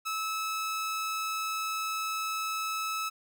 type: tone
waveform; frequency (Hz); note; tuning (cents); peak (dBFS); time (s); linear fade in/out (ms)
sawtooth; 1300; E6; -24; -27; 0.05-3.1; 20
effects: none